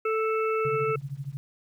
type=harmonic tone; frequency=440 Hz; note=A4; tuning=in tune; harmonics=1 / 3 / 5 / 6; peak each=-25 / -29 / -39 / -37 dBFS; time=0.05-0.96 s; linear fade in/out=5 ms
type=tone with tremolo; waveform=sine; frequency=138.59 Hz; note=C#3; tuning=in tune; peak=-28 dBFS; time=0.65-1.37 s; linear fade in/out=0 ms; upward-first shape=triangle; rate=13 Hz; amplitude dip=100%
effects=10-bit